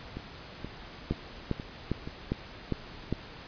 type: two click trains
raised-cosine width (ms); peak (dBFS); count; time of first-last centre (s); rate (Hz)
3; -15 / -24; 6 / 5; 1.11-3.126 / 0.17-2.075; 2.48 / 2.1
effects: pink hiss -46 dBFS RMS until 3.47 s + resampled to 11025 Hz